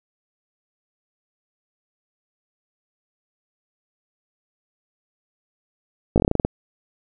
slowing click train, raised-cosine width 2 ms, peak -4 dBFS, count 10, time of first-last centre 6.16-6.45 s, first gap 18 ms, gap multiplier 1.14, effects none

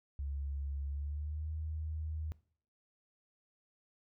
sine tone with pitch glide, 70 to 78.12 Hz, C#2 to D#2, +18 to +8 cents, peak -36 dBFS, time 0.19-2.32 s, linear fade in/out 0 ms, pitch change +190 cents, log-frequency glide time 0.87-1.5 s, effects noise-tail reverb RT60 0.5 s tail -20 dB re dry

